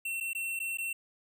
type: tone with dropouts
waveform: square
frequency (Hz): 2710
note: E7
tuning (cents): +47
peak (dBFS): -33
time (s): 0.05-0.93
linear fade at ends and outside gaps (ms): 5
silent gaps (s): 0.202-0.207 / 0.333-0.349 / 0.592-0.6 / 0.773-0.784
effects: none